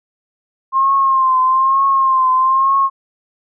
sine tone with vibrato, 1061 Hz, C6, 24 cents sharp, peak -10 dBFS, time 0.72-2.9 s, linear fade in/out 50 ms, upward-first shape triangle, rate 1.1 Hz, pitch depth 58 cents each way, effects none

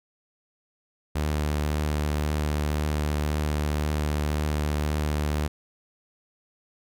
sawtooth tone with vibrato, 75 Hz, D2, 37 cents sharp, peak -20 dBFS, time 1.15-5.48 s, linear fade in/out 10 ms, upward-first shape triangle, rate 1.9 Hz, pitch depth 13 cents each way, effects none

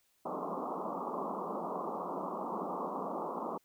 white band-pass noise, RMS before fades -38 dBFS, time 0.25-3.58 s, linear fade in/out 10 ms, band 170 to 1200 Hz, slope 96 dB/octave, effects white hiss -73 dBFS RMS until 3.64 s

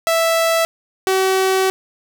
sawtooth tone pair in turn, 659.3 / 380 Hz, E5 / F#4, 0 / +46 cents, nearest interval minor seventh, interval 954 cents, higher first, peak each -10 dBFS, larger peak neither, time 0.07-0.65 / 1.07-1.7 s, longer second, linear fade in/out 0 ms, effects none

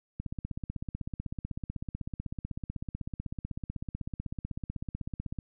click train, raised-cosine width 5 ms, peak -23 dBFS, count 84, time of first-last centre 0.2-5.388 s, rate 16 Hz, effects none

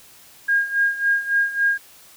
sine tone with tremolo, 1623 Hz, G#6, 40 cents flat, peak -14 dBFS, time 0.48-1.78 s, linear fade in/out 10 ms, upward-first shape sine, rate 3.6 Hz, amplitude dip 80%, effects white hiss -48 dBFS RMS until 2.16 s

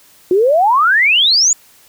sine exponential sweep, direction up, 349.2 to 7120 Hz, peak -8 dBFS, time 0.31-1.53 s, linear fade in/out 2 ms, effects white hiss -47 dBFS RMS until 1.88 s

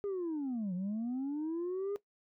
sine linear two-way sweep, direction down then up, 412.3 to 175.4 to 412.3 Hz, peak -31 dBFS, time 0.04-1.96 s, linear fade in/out 0 ms, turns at 0.74 s, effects noise-tail reverb RT60 0.1 s tail -19 dB re dry + tanh soft clip ceiling -32 dBFS

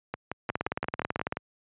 two click trains, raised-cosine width 0.5 ms, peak -16 / -13 dBFS, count 8 / 16, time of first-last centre 0.14-1.37 / 0.5-1.324 s, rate 5.69 / 18.2 Hz, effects high-pass 80 Hz 12 dB/octave + resampled to 8000 Hz

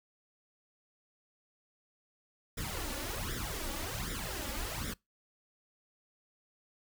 pink noise with flanger, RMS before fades -38 dBFS, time 2.57-4.94 s, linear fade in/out 10 ms, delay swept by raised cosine 0.55 to 3.55 ms, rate 1.3 Hz, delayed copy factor +0.8, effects noise-tail reverb RT60 0.2 s tail -25 dB re dry

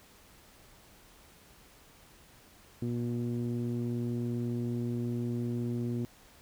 sawtooth tone with low-pass filter, 119.6 Hz, A#2, 45 cents sharp, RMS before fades -33 dBFS, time 2.82-6.05 s, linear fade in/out 0 ms, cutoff 300 Hz, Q 3.6, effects pink hiss -58 dBFS RMS until 6.41 s

